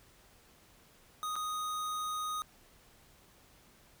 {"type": "tone with dropouts", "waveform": "square", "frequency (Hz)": 1244.5, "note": "D#6", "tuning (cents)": 0, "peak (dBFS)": -35, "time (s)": [1.23, 2.42], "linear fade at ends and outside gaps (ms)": 0, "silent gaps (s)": [1.356, 1.363], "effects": ["pink hiss -62 dBFS RMS until 4 s"]}